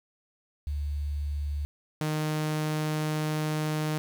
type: tone pair in turn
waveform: sine / sawtooth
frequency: 72.8 / 153.93 Hz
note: D2 / D#3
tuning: -15 / -18 cents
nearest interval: octave + minor second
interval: 1297 cents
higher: second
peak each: -28 / -23 dBFS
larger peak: second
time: 0.67-1.65 / 2.01-3.98 s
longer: second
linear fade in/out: 0 ms
effects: 9-bit